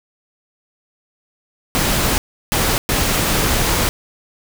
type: noise bursts at uneven times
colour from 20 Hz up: pink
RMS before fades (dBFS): -17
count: 3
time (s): 1.75-2.18 / 2.52-2.78 / 2.89-3.89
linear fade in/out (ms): 0
effects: none